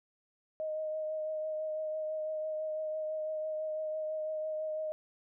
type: tone with vibrato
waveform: sine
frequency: 622.3 Hz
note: D#5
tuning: in tune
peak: -33 dBFS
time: 0.6-4.92 s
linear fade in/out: 0 ms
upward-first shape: triangle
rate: 6 Hz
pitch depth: 19 cents each way
effects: none